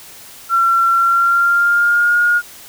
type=tone with pitch glide; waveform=sine; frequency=1360 to 1429.3 Hz; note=F6 to F6; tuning=-46 to +40 cents; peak=-10 dBFS; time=0.49-2.42 s; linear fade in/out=50 ms; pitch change=+86 cents; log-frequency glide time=0.92-2.18 s; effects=white hiss -38 dBFS RMS until 2.68 s